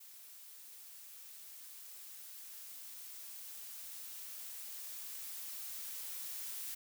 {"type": "noise with level ramp", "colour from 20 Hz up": "blue", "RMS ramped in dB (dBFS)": [-55, -43], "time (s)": [0, 6.75], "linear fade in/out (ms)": 10, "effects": []}